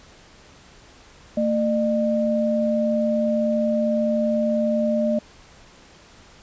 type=tone pair together; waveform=sine; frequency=225.8 / 604.1 Hz; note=A3 / D5; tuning=+45 / +49 cents; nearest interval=octave + perfect fourth; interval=1704 cents; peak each=-21 dBFS; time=1.37-5.19 s; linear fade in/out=5 ms; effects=pink hiss -49 dBFS RMS until 6.42 s + resampled to 16000 Hz